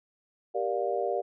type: chord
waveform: sine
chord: G minor seventh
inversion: none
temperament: just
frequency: 392 / 470.4 / 588 / 705.6 Hz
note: G4 / Bb4 / D5 / F5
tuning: 0 / +16 / +2 / +18 cents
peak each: -32 dBFS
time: 0.54-1.22 s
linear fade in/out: 20 ms
effects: none